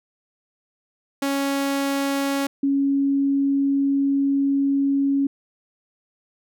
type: tone pair in turn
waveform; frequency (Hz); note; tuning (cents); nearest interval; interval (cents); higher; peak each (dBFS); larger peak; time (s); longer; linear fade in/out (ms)
sawtooth / sine; 277.2 / 277.2; C#4 / C#4; 0 / 0; unison; 0; neither; -17; neither; 1.22-2.47 / 2.63-5.27; second; 5
effects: none